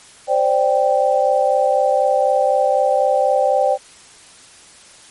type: chord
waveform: sine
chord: C suspended second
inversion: none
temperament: equal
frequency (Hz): 523.3 / 587.3 / 784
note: C5 / D5 / G5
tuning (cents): 0 / 0 / 0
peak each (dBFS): -17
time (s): 0.27-3.78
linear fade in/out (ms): 50
effects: white hiss -44 dBFS RMS until 5.1 s + MP3 48 kbps